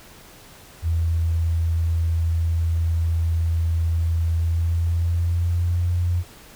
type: tone with pitch glide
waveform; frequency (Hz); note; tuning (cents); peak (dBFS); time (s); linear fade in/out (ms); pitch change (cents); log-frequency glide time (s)
sine; 82.8 to 87.72; E2 to F2; +8 to +8; -18; 0.82-6.24; 50; +100; 4.39-5.91
effects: pink hiss -46 dBFS RMS until 6.55 s